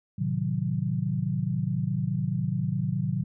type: chord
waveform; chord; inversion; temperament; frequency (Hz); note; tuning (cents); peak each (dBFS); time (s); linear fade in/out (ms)
sine; A diminished seventh; none; equal with one note detuned; 110.89 / 130.81 / 155.56 / 185; A2 / C3 / Eb3 / Gb3; +14 / 0 / 0 / 0; -32 / -30 / -30 / -30; 0.18-3.24; 10
effects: none